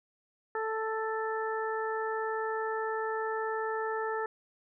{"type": "harmonic tone", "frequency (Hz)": 440.8, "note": "A4", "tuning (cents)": 3, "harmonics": [1, 2, 3, 4], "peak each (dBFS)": [-33, -36, -38, -39], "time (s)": [0.55, 4.26], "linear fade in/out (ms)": 2, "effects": []}